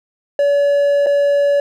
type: tone with dropouts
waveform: triangle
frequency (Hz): 570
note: C#5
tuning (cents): +48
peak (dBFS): -9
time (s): 0.39-1.6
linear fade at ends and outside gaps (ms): 2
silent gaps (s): 1.062-1.067
effects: none